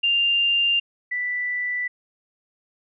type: tone pair in turn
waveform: sine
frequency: 2794 / 1975.7 Hz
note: F7 / B6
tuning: 0 / 0 cents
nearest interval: tritone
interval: 600 cents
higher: first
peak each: -17 / -23 dBFS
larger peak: first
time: 0.03-0.8 / 1.11-1.88 s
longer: neither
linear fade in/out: 10 ms
effects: none

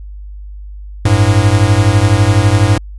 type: beating tone pair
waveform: square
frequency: 97 / 109 Hz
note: G2 / A2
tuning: -18 / -16 cents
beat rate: 12 Hz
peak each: -11 dBFS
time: 1.05-2.78 s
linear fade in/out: 5 ms
effects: added 50 Hz sine -26 dBFS peak until 2.98 s + resampled to 24000 Hz

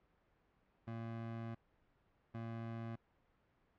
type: tone bursts at uneven times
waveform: 25% pulse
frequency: 114.5 Hz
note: A#2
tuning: 31 cents flat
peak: -39 dBFS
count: 2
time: 0.87-1.55 / 2.34-2.96 s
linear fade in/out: 10 ms
effects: pink hiss -75 dBFS RMS until 3.78 s + low-pass 2000 Hz 12 dB/octave

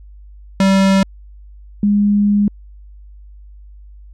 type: tone pair in turn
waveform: square / sine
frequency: 193.5 / 205 Hz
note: G3 / G#3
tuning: -22 / -22 cents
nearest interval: minor second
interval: 100 cents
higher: second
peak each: -10 dBFS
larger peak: neither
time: 0.6-1.03 / 1.83-2.48 s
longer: second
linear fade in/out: 2 ms
effects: added 50 Hz sine -36 dBFS peak until 4.13 s + low-pass 7000 Hz 12 dB/octave

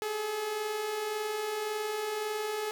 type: tone pair together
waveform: sawtooth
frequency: 405.8 / 427.6 Hz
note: G#4 / A4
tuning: -40 / -49 cents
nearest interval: minor second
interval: 91 cents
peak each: -38 / -28 dBFS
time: 0.02-2.71 s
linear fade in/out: 0 ms
effects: none

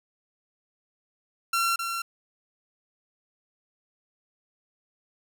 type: tone with echo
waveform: sawtooth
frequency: 1363 Hz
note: F6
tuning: 43 cents flat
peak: -19 dBFS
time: 1.53-1.76 s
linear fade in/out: 5 ms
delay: 260 ms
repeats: 1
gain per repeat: -6 dB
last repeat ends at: 2.02 s
effects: none

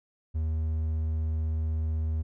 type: tone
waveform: triangle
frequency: 79 Hz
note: D#2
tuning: 27 cents sharp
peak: -24 dBFS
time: 0.34-2.23 s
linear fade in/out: 20 ms
effects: none

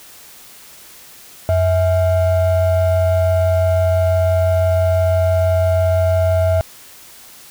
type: ring-modulated tone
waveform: triangle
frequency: 369.4 Hz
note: F#4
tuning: 3 cents flat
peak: -7 dBFS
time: 1.49-6.61 s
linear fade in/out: 0 ms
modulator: 280 Hz
effects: white hiss -41 dBFS RMS until 7.5 s

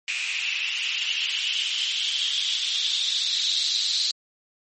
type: noise with band-pass filter sweep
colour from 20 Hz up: blue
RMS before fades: -26 dBFS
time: 0.08-4.11 s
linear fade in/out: 0 ms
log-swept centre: 2500 to 4100 Hz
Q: 6.9
effects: MP3 32 kbps

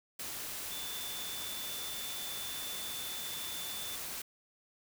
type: tone in noise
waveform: sine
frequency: 3520 Hz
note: A7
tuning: in tune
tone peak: -43 dBFS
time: 0.71-3.96 s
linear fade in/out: 5 ms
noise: white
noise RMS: -41 dBFS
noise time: 0.19-4.22 s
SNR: -5 dB
effects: none

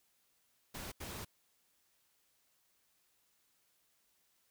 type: noise bursts at uneven times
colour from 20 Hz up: pink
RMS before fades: -45 dBFS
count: 2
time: 0.74-0.92 / 1-1.25 s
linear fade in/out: 10 ms
effects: white hiss -75 dBFS RMS until 4.5 s

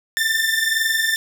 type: tone pair together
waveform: sawtooth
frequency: 1776 / 1797.7 Hz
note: A6 / A6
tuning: +16 / +37 cents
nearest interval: unison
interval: 21 cents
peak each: -17 dBFS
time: 0.17-1.16 s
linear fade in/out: 0 ms
effects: none

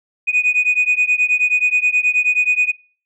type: beating tone pair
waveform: sine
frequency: 2479 / 2488.4 Hz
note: D#7 / D#7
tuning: -7 / 0 cents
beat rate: 9.4 Hz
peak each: -15 dBFS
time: 0.27-2.72 s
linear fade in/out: 20 ms
effects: noise-tail reverb RT60 0.5 s tail -26 dB re dry + tanh soft clip ceiling -8 dBFS

